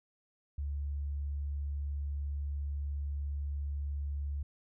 sine tone, 71.5 Hz, D2, 46 cents flat, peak -33 dBFS, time 0.58-4.43 s, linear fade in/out 5 ms, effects none

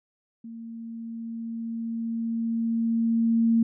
sine tone with level ramp, 228.8 Hz, A#3, 32 cents flat, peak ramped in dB -37 to -17 dBFS, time 0.44-3.63 s, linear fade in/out 5 ms, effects none

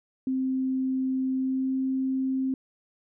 sine tone with pitch glide, 261.6 to 263.6 Hz, C4 to C4, 0 to +13 cents, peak -24 dBFS, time 0.27-2.54 s, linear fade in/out 2 ms, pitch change +13 cents, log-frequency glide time 1.35-1.75 s, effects none

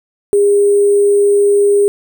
sine tone with sample-and-hold, 406.2 Hz, G#4, 38 cents flat, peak -7 dBFS, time 0.33-1.88 s, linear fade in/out 0 ms, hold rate 8820 Hz, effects none

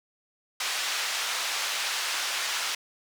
white band-pass noise, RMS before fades -30 dBFS, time 0.6-2.75 s, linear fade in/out 5 ms, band 890 to 5000 Hz, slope 12 dB/octave, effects none

